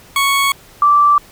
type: tone pair in turn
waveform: 20% pulse / sine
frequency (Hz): 1108.7 / 1167.7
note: C#6 / D6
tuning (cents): 0 / -10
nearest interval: minor second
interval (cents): 90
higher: second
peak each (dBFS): -7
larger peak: neither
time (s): 0.16-0.52 / 0.82-1.18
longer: neither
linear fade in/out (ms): 2
effects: pink hiss -43 dBFS RMS until 1.31 s